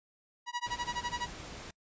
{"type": "tone with tremolo", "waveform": "sawtooth", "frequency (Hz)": 966, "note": "B5", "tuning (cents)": -39, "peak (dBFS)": -27, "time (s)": [0.46, 1.3], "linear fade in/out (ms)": 50, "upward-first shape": "sine", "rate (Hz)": 12, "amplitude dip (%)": 100}
{"type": "noise", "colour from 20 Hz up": "pink", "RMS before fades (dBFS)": -45, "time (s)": [0.66, 1.71], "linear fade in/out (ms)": 5}
{"effects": ["noise-tail reverb RT60 0.1 s tail -26 dB re dry", "resampled to 16000 Hz"]}